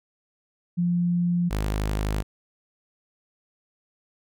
sine / sawtooth tone pair in turn, 174.61 / 51.91 Hz, F3 / G#1, 0 / 0 cents, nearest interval octave + major sixth, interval 2100 cents, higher first, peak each -20 / -20 dBFS, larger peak neither, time 0.77-1.5 / 1.5-2.23 s, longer neither, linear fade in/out 20 ms, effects none

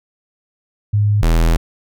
sine / square tone pair in turn, 103.83 / 41.2 Hz, G#2 / E1, 0 / 0 cents, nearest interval octave + major third, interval 1600 cents, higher first, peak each -11 dBFS, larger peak neither, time 0.93-1.22 / 1.22-1.57 s, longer second, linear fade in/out 10 ms, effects none

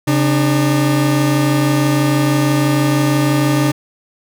40% pulse tone pair together, 136.92 / 300 Hz, C#3 / D4, -21 / +37 cents, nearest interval octave + major second, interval 1358 cents, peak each -14 dBFS, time 0.07-3.72 s, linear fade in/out 10 ms, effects none

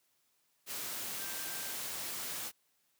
sine tone in noise, 1570 Hz, G6, 2 cents sharp, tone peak -50 dBFS, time 1.17-1.76 s, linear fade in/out 50 ms, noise white, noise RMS -40 dBFS, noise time 0.66-2.52 s, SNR -13 dB, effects white hiss -75 dBFS RMS until 2.99 s + high-pass 100 Hz 12 dB/octave

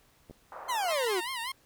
clicks, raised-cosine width 2 ms, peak -34 dBFS, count 2, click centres 0.298 / 0.31 s
pink band-pass noise, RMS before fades -44 dBFS, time 0.52-0.93 s, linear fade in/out 0 ms, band 600 to 1300 Hz, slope 24 dB/octave
40% pulse exponential sweep, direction down, 1066 to 342.1 Hz, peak -27 dBFS, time 0.68-1.21 s, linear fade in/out 20 ms
15% pulse tone with vibrato, 987.8 Hz, B5, in tune, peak -27 dBFS, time 0.88-1.52 s, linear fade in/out 5 ms, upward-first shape sine, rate 5.2 Hz, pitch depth 140 cents each way
effects pink hiss -64 dBFS RMS until 1.65 s

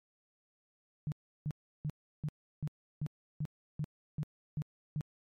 sine tone bursts, 150.4 Hz, D3, 42 cents sharp, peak -32 dBFS, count 11, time 1.07-5.009 s, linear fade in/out 0 ms, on 49 ms, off 340 ms, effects MP3 64 kbps

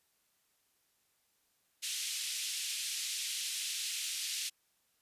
pink band-pass noise, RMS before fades -38 dBFS, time 1.82-4.5 s, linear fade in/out 20 ms, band 2700 to 11000 Hz, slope 24 dB/octave, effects white hiss -75 dBFS RMS until 5.01 s + resampled to 32000 Hz

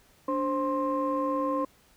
sine tone cluster, 290.2 / 526 / 1054 Hz, D4 / C5 / C6, -21 / +9 / +12 cents, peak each -29 dBFS, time 0.28-1.65 s, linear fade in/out 5 ms, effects tanh soft clip ceiling -18 dBFS + pink hiss -61 dBFS RMS until 1.96 s

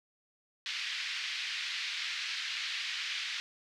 pink band-pass noise, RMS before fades -37 dBFS, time 0.66-3.4 s, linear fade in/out 0 ms, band 1900 to 4700 Hz, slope 24 dB/octave, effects none

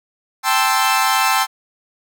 sawtooth chord, A minor seventh, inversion third, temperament equal, 784 / 880 / 1046.5 / 1318.5 Hz, G5 / A5 / C6 / E6, 0 / 0 / 0 / 0 cents, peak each -16 dBFS, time 0.43-1.47 s, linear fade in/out 50 ms, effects none

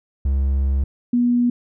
triangle / sine tone pair in turn, 68 / 242.3 Hz, C#2 / B3, -33 / -33 cents, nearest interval octave + minor seventh, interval 2200 cents, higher second, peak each -14 dBFS, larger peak neither, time 0.25-0.84 / 1.13-1.5 s, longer first, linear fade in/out 5 ms, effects none

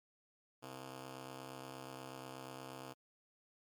10% pulse ring-modulated tone, 196 Hz, G3, in tune, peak -36 dBFS, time 0.62-2.94 s, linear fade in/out 20 ms, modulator 63.8 Hz, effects MP3 96 kbps

